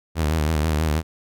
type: tone with vibrato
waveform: sawtooth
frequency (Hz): 77.78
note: D#2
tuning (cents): 0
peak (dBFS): -15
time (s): 0.15-1.03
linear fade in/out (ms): 50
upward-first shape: sine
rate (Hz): 6.2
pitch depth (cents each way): 79
effects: none